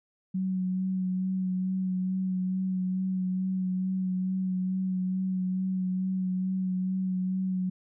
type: tone with vibrato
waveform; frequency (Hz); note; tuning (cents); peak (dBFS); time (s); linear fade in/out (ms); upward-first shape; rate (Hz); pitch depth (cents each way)
sine; 186.3; F#3; +12; -26; 0.34-7.7; 10; sine; 2.3; 19
effects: none